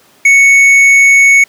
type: tone with tanh clipping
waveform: triangle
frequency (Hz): 2217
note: C#7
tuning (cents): 0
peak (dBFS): -4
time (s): 0.25-1.44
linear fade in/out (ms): 5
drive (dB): 11
effects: pink hiss -46 dBFS RMS until 1.48 s + high-pass 200 Hz 12 dB/octave